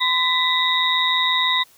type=tone cluster; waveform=sine; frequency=1020 / 1989 / 3656 / 3822 Hz; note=C6 / B6 / A#7 / A#7; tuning=-44 / +12 / -34 / +43 cents; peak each=-22 dBFS; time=0-1.64 s; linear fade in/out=20 ms; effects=white hiss -53 dBFS RMS until 1.77 s

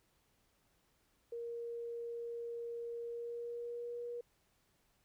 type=tone with pitch glide; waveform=sine; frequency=469.2 to 478.2 Hz; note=A#4 to A#4; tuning=+11 to +44 cents; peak=-40 dBFS; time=1.32-4.21 s; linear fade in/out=5 ms; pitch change=+33 cents; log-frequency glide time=3.01-4.01 s; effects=pink hiss -75 dBFS RMS until 5.04 s

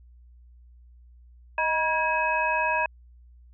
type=tone cluster; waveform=sine; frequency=626 / 961 / 1645 / 2550 Hz; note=D#5 / B5 / G#6 / D#7; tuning=+10 / -48 / -17 / +42 cents; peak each=-30 / -25 / -29 / -28 dBFS; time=1.58-2.86 s; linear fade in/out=2 ms; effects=added 60 Hz sine -49 dBFS peak until 3.53 s

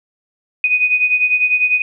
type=beating tone pair; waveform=sine; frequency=2489 / 2499 Hz; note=D#7 / D#7; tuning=0 / +7 cents; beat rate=10 Hz; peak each=-13 / -18 dBFS; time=0.64-1.82 s; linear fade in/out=2 ms; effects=none

